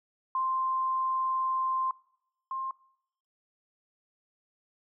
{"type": "tone pair in turn", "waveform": "sine", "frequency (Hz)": [1046.5, 1059.3], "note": ["C6", "C6"], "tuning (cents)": [0, 21], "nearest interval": "unison", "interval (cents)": 21, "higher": "second", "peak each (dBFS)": [-26, -31], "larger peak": "first", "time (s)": [[0.35, 1.91], [2.51, 2.71]], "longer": "first", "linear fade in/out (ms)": 2, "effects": ["noise-tail reverb RT60 0.8 s tail -24 dB re dry"]}